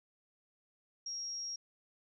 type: tone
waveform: sine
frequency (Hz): 5600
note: F8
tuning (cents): +4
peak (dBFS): -38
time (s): 1.06-1.56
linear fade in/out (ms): 5
effects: none